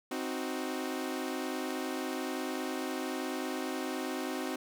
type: chord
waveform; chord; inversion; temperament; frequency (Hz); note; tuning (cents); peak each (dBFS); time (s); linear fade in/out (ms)
sawtooth; C diminished; none; equal; 261.6 / 311.1 / 370; C4 / Eb4 / Gb4; 0 / 0 / 0; -33 / -35 / -35; 0.11-4.56; 5
effects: none